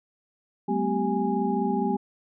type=tone cluster; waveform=sine; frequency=191.5 / 216 / 251 / 390.2 / 827 Hz; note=G3 / A3 / B3 / G4 / G#5; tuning=-40 / -32 / +28 / -8 / -8 cents; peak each=-29 dBFS; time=0.68-1.97 s; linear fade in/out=10 ms; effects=none